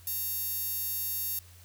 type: tone with high-pass filter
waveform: 10% pulse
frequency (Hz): 920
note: A#5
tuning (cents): -23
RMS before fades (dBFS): -33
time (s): 0.07-1.39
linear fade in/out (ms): 2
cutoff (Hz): 11000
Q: 1.2
effects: added 88 Hz sine -52 dBFS peak until 1.64 s + white hiss -57 dBFS RMS until 1.64 s